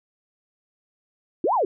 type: linear two-way sweep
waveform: sine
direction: up then down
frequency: 277.2 to 1069 to 334.6 Hz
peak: -18 dBFS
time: 1.44-1.65 s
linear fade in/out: 2 ms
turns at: 1.54 s
effects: none